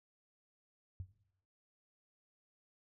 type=tone with exponential decay; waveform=sine; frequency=92.5 Hz; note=F#2; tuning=in tune; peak=-37 dBFS; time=1-1.12 s; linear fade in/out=0 ms; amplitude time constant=24 ms; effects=noise-tail reverb RT60 0.8 s tail -17 dB re dry